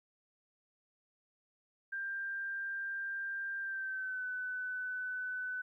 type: tone with pitch glide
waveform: sine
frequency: 1588 to 1503.2 Hz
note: G6 to F#6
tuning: +22 to +27 cents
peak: -36 dBFS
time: 1.92-5.62 s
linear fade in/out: 10 ms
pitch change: -95 cents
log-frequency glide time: 3.6-4.25 s
effects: 13-bit